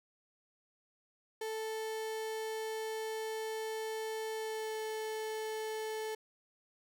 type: tone with pitch glide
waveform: 35% pulse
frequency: 440 to 436.5 Hz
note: A4 to A4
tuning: 0 to -14 cents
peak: -35 dBFS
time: 1.41-6.15 s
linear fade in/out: 5 ms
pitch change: -14 cents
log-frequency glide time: 4.33-4.78 s
effects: none